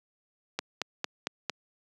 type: click train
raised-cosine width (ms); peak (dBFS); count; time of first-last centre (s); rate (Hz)
0.2; -12; 5; 0.59-1.497; 4.41
effects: high-pass 200 Hz 12 dB/octave